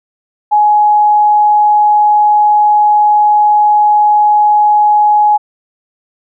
sine tone, 839 Hz, G#5, 17 cents sharp, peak -5 dBFS, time 0.51-5.38 s, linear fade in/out 20 ms, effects none

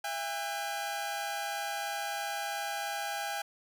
sawtooth tone cluster, 668 / 808 / 1513 Hz, E5 / G#5 / F#6, +23 / -48 / +38 cents, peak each -37 / -31 / -39 dBFS, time 0.04-3.42 s, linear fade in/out 5 ms, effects none

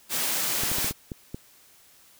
white high-pass noise, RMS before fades -27 dBFS, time 0.09-0.93 s, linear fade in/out 50 ms, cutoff 120 Hz, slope 24 dB/octave
clicks, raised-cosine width 3 ms, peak -20 dBFS, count 7, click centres 0.635 / 0.716 / 0.784 / 0.845 / 0.91 / 1.118 / 1.345 s
effects white hiss -56 dBFS RMS until 2.19 s

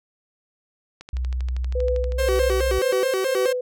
click train, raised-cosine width 0.2 ms, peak -22 dBFS, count 21, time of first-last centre 1.01-2.597 s, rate 12.6 Hz
sine tone with pitch glide, 62.8 to 61.76 Hz, B1 to B1, +30 to +1 cents, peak -22 dBFS, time 1.13-2.79 s, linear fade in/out 5 ms, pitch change -29 cents, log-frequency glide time 1.75-2.29 s
sine tone with tremolo, 500 Hz, B4, 21 cents sharp, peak -20 dBFS, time 1.75-3.61 s, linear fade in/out 5 ms, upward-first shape sine, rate 1.9 Hz, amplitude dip 70%
45% pulse tone with vibrato, 448.9 Hz, A4, 35 cents sharp, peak -21 dBFS, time 2.18-3.53 s, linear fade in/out 10 ms, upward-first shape square, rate 4.7 Hz, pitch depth 290 cents each way
effects none

